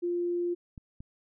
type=tone; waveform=sine; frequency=349.2 Hz; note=F4; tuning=in tune; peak=-27 dBFS; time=0.02-0.55 s; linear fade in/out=20 ms
type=clicks; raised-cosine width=5 ms; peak=-31 dBFS; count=2; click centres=0.778 / 1.005 s
effects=none